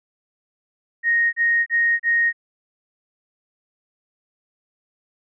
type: tone bursts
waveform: sine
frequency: 1864.7 Hz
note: A#6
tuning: in tune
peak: -15 dBFS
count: 4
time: 1.03-2.329 s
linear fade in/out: 50 ms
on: 300 ms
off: 33 ms
effects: none